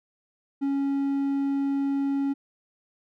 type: tone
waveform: triangle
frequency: 277.2 Hz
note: C#4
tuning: in tune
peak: -21 dBFS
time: 0.61-2.34 s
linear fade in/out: 20 ms
effects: none